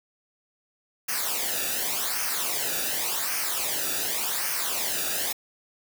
white noise with flanger, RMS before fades -28 dBFS, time 1.08-5.33 s, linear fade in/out 10 ms, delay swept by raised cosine 0.26 to 0.96 ms, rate 0.88 Hz, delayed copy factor -0.7, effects none

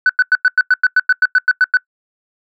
sine tone bursts, 1500 Hz, F#6, 23 cents sharp, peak -5 dBFS, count 14, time 0.06-1.771 s, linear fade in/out 2 ms, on 34 ms, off 95 ms, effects noise-tail reverb RT60 0.1 s tail -24 dB re dry + tanh soft clip ceiling -5 dBFS

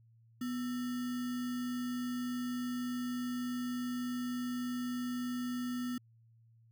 sine tone with sample-and-hold, 246.7 Hz, B3, 2 cents flat, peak -34 dBFS, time 0.41-5.98 s, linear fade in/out 5 ms, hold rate 1575 Hz, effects added 114 Hz sine -61 dBFS peak until 6.71 s

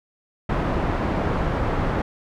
pink low-pass noise, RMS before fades -23 dBFS, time 0.49-2.02 s, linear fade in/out 5 ms, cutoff 1300 Hz, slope 12 dB/octave, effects none

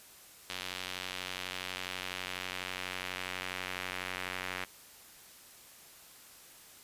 square tone with band-pass filter sweep, 46.06 Hz, F#1, 7 cents flat, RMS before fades -40 dBFS, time 0.49-4.65 s, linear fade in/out 10 ms, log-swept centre 3400 to 2200 Hz, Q 1.4, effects white hiss -55 dBFS RMS until 6.83 s + resampled to 32000 Hz

